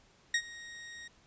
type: tone with ADSR envelope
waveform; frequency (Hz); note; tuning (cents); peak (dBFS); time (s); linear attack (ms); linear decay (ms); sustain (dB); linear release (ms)
sawtooth; 1874; A#6; +9; -21; 0.34-1.08; 4; 68; -20; 6
effects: pink hiss -64 dBFS RMS until 1.26 s + resampled to 16000 Hz